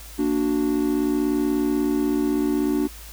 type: chord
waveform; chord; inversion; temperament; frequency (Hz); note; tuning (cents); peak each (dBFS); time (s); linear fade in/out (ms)
triangle; Bb augmented; none; equal; 233.1 / 293.7 / 370; Bb3 / D4 / F#4; 0 / 0 / 0; -25 / -19 / -24; 0.18-2.88; 20
effects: added 54 Hz sine -40 dBFS peak until 3.12 s + white hiss -43 dBFS RMS until 3.12 s